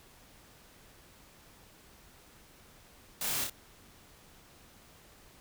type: noise with echo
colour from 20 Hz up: white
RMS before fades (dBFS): -35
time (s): 3.21-3.44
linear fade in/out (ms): 2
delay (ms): 29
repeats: 2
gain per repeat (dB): -3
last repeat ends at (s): 3.498
effects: pink hiss -58 dBFS RMS until 5.4 s